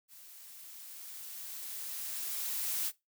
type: noise with level ramp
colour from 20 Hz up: blue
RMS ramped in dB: -54 to -33 dBFS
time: 0.08-2.92 s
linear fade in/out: 50 ms
effects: noise-tail reverb RT60 0.2 s tail -20 dB re dry